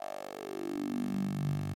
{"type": "tone with high-pass filter sweep", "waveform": "10% pulse", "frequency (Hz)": 49, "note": "G1", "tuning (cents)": 0, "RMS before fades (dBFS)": -35, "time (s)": [0, 1.74], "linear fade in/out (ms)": 10, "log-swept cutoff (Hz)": [680, 110], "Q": 6.5, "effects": ["MP3 64 kbps"]}